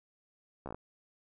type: slowing click train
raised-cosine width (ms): 1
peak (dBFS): -27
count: 6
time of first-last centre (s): 0.66-0.745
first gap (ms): 14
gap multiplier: 1.1
effects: none